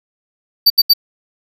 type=tone bursts; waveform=square; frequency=4616 Hz; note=D8; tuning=31 cents flat; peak=-6 dBFS; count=3; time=0.66-0.936 s; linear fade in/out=10 ms; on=42 ms; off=75 ms; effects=none